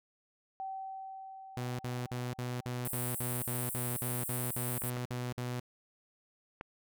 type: tone with exponential decay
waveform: sine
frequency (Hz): 769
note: G5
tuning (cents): -33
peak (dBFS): -36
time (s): 0.6-3.96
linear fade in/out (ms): 0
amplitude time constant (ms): 730
type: tone bursts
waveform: sawtooth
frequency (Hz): 123.47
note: B2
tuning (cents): 0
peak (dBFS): -31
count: 15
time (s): 1.57-5.598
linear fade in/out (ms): 0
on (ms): 220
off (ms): 52
type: high-pass noise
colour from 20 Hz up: pink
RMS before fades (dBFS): -39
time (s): 2.85-4.9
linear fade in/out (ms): 2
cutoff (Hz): 8100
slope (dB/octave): 96
type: clicks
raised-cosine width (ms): 0.5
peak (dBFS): -26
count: 3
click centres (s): 4.82 / 4.969 / 6.611
effects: none